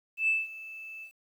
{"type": "tone with ADSR envelope", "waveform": "sine", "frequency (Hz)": 2633, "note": "E7", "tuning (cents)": -3, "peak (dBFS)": -21, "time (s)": [0.17, 1.12], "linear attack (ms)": 110, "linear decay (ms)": 190, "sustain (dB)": -19, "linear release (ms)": 90, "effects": ["tanh soft clip ceiling -17 dBFS", "10-bit"]}